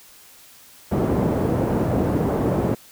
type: band-pass noise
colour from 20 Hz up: pink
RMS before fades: -21 dBFS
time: 0.91-2.75 s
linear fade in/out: 10 ms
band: 110 to 580 Hz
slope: 12 dB/octave
effects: white hiss -48 dBFS RMS until 2.91 s